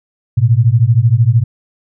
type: beating tone pair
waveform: sine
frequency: 110 / 123 Hz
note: A2 / B2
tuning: 0 / -7 cents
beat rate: 13 Hz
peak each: -10 dBFS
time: 0.37-1.44 s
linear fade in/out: 10 ms
effects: none